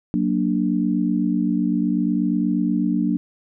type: chord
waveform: sine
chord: Gb augmented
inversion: none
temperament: equal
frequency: 185 / 233.1 / 293.7 Hz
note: Gb3 / Bb3 / D4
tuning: 0 / 0 / 0 cents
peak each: -22 dBFS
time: 0.14-3.17 s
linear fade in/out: 0 ms
effects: none